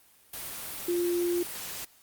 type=tone in noise; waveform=sine; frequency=349.2 Hz; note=F4; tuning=in tune; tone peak=-25 dBFS; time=0.88-1.43 s; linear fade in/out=5 ms; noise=white; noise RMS=-38 dBFS; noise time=0.33-1.85 s; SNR=+10 dB; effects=white hiss -60 dBFS RMS until 2.02 s + Opus 32 kbps